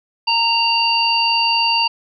harmonic tone, 926 Hz, A#5, 12 cents flat, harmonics 1 / 3 / 5, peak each -18 / -18 / -18 dBFS, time 0.27-1.88 s, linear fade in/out 10 ms, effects none

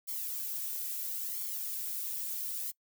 violet noise with flanger, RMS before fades -37 dBFS, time 0.07-2.72 s, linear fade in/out 20 ms, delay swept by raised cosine 0.9 to 2.8 ms, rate 0.74 Hz, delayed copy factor +0.75, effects noise-tail reverb RT60 0.1 s tail -22 dB re dry

